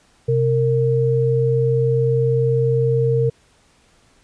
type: tone pair together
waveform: sine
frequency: 129.08 / 460 Hz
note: C3 / A#4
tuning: -23 / -23 cents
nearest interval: octave + minor seventh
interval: 2200 cents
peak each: -17 dBFS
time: 0.28-3.3 s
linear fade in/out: 10 ms
effects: pink hiss -56 dBFS RMS until 4.23 s + resampled to 22050 Hz